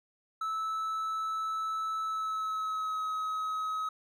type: tone with pitch glide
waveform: triangle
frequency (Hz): 1308 to 1274.4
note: E6 to D#6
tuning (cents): -14 to +41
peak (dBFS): -29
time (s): 0.41-3.89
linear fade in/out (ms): 5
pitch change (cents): -45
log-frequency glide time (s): 2.03-3.03
effects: none